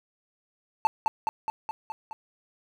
triangle tone with echo, 880 Hz, A5, in tune, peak -15 dBFS, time 0.85-0.87 s, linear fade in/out 0 ms, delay 210 ms, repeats 6, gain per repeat -3 dB, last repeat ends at 2.13 s, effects none

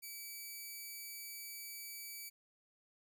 5% pulse tone, 2300 Hz, D7, 37 cents flat, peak -36 dBFS, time 0.02-2.3 s, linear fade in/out 20 ms, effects none

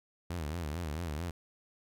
sawtooth tone with vibrato, 80.1 Hz, E2, 49 cents flat, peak -31 dBFS, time 0.3-1.31 s, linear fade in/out 5 ms, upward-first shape sine, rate 4.5 Hz, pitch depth 170 cents each way, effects none

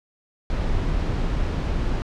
brown noise, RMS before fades -23 dBFS, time 0.5-2.02 s, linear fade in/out 0 ms, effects low-pass 5000 Hz 12 dB/octave

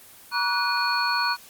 sine tone cluster, 955 / 1139 / 1474 / 2449 / 4362 Hz, A#5 / C#6 / F#6 / D#7 / C#8, +42 / +47 / -7 / -28 / -29 cents, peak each -27 / -28 / -26 / -33 / -27 dBFS, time 0.31-1.37 s, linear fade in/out 50 ms, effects white hiss -48 dBFS RMS until 1.49 s + Opus 24 kbps

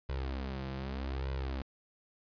sawtooth tone with flanger, 66.5 Hz, C2, 29 cents sharp, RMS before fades -37 dBFS, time 0.09-1.62 s, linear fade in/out 0 ms, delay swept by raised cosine 2 to 5.9 ms, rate 0.82 Hz, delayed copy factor +0.85, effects resampled to 11025 Hz

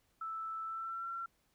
sine tone with pitch glide, 1318.5 to 1359.5 Hz, E6 to F6, 0 to -47 cents, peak -38 dBFS, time 0.21-1.26 s, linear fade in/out 5 ms, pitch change +53 cents, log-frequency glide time 0.64-1.07 s, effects pink hiss -75 dBFS RMS until 1.54 s

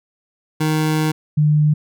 25% pulse / sine tone pair in turn, 155.56 / 150.61 Hz, D#3 / D3, 0 / +44 cents, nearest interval minor second, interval 56 cents, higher first, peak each -12 / -11 dBFS, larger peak second, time 0.6-1.12 / 1.37-1.74 s, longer first, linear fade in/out 10 ms, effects none

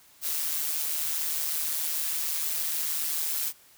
blue noise with amplitude modulation, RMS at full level -27 dBFS, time 0.21-3.53 s, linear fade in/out 50 ms, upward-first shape sine, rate 155 Hz, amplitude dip 55%, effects white hiss -57 dBFS RMS until 3.77 s

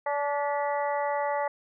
harmonic tone with a mistuned harmonic, 288.4 Hz, D4, 31 cents flat, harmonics 2 / 3 / 4 / 5 / 6 / 7, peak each -29 / -29 / -36 / -43 / -45 / -37 dBFS, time 0.06-1.48 s, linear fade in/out 5 ms, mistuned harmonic 7, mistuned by -51 cents, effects none

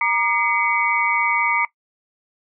sine tone cluster, 942 / 1204 / 2051 / 2247 Hz, A#5 / D6 / C7 / C#7, +18 / +43 / -35 / +23 cents, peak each -21 / -24 / -22 / -21 dBFS, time 0.01-1.65 s, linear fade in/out 2 ms, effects noise-tail reverb RT60 0.1 s tail -19 dB re dry

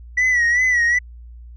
sine tone with vibrato, 1947 Hz, B6, 25 cents flat, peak -11 dBFS, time 0.17-0.99 s, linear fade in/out 10 ms, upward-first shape sine, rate 2.6 Hz, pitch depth 73 cents each way, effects tanh soft clip ceiling -13 dBFS + added 59 Hz sine -36 dBFS peak until 1.56 s

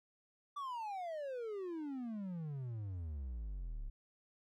triangle exponential sweep, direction down, 1178 to 32.96 Hz, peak -38 dBFS, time 0.56-3.9 s, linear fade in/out 10 ms, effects none

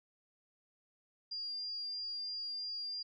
sine tone, 4801 Hz, D8, 37 cents sharp, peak -38 dBFS, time 1.31-3.03 s, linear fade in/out 10 ms, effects none

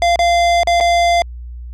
square tone with dropouts, 691 Hz, F5, 19 cents flat, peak -11 dBFS, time 0.02-1.22 s, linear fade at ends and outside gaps 1 ms, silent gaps 0.159-0.191 / 0.633-0.672 / 0.802-0.808 s, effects added 60 Hz sine -27 dBFS peak until 1.73 s + low-pass 6000 Hz 12 dB/octave

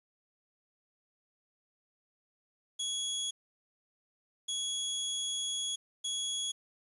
25% pulse tone bursts at uneven times, 3345 Hz, G#7, 12 cents sharp, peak -29 dBFS, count 3, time 2.79-3.31 / 4.48-5.76 / 6.04-6.52 s, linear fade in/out 10 ms, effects resampled to 32000 Hz + 10-bit

